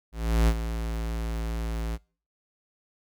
square tone with ADSR envelope, 56.1 Hz, A1, 34 cents sharp, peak -18 dBFS, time 0.12-1.98 s, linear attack 360 ms, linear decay 55 ms, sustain -11 dB, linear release 36 ms, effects noise-tail reverb RT60 0.4 s tail -24 dB re dry

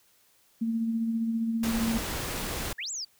sine tone with tremolo, 227.3 Hz, A#3, 43 cents flat, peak -24 dBFS, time 0.61-1.98 s, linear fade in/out 10 ms, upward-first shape sine, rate 15 Hz, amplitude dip 35%
pink noise, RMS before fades -33 dBFS, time 1.63-2.73 s, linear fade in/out 5 ms
sine exponential two-way sweep, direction up then down, 1607 to 7902 to 4515 Hz, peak -32 dBFS, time 2.78-3.05 s, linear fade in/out 10 ms, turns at 2.91 s
effects white hiss -64 dBFS RMS until 3.19 s

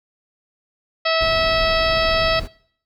harmonic tone, 650 Hz, E5, 24 cents flat, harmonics 1 / 2 / 3 / 4 / 5 / 6 / 7 / 8, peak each -20 / -23 / -25 / -26 / -27 / -28 / -28 / -29 dBFS, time 1.05-2.4 s, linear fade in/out 10 ms
brown noise, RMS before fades -28 dBFS, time 1.2-2.48 s, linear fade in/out 20 ms
effects noise-tail reverb RT60 0.6 s tail -22 dB re dry

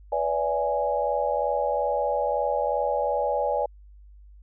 sine chord, E dominant seventh, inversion second, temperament equal with one note detuned, 493.9 / 576.2 / 659.3 / 830.6 Hz, B4 / D5 / E5 / G#5, 0 / -33 / 0 / 0 cents, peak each -29 / -26 / -31 / -27 dBFS, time 0.12-3.66 s, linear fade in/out 5 ms, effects added 50 Hz sine -46 dBFS peak until 4.42 s

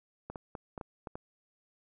clicks, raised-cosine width 1 ms, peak -26 dBFS, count 7, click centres 0.3 / 0.358 / 0.552 / 0.778 / 0.812 / 1.072 / 1.155 s, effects none

